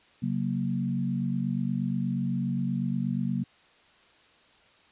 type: chord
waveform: sine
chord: F# major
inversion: second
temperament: equal with one note detuned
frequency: 136.21 / 185 / 233.1 Hz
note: C#3 / F#3 / A#3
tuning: -30 / 0 / 0 cents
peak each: -31 / -30 / -30 dBFS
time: 0.22-3.44 s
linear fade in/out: 10 ms
effects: white hiss -59 dBFS RMS until 4.91 s + resampled to 8000 Hz